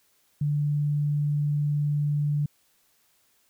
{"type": "tone", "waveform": "sine", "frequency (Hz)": 146.83, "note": "D3", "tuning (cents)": 0, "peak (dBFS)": -22, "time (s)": [0.41, 2.46], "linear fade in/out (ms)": 5, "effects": ["white hiss -66 dBFS RMS until 3.49 s"]}